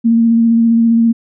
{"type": "tone with vibrato", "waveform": "sine", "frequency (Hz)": 230, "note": "A#3", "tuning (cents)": -23, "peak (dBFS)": -7, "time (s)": [0.04, 1.13], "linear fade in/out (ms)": 20, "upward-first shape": "square", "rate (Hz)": 15, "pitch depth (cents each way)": 14, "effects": []}